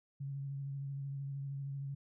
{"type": "tone with vibrato", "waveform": "sine", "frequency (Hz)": 138.59, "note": "C#3", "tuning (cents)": 0, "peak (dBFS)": -38, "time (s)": [0.2, 1.95], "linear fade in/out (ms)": 10, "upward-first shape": "triangle", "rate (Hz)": 13, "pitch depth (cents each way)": 28, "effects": []}